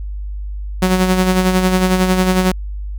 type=tone with tremolo; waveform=sawtooth; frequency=185 Hz; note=F#3; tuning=in tune; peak=-6 dBFS; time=0.82-2.52 s; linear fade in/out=5 ms; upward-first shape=sine; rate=11 Hz; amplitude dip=50%; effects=added 50 Hz sine -22 dBFS peak until 2.98 s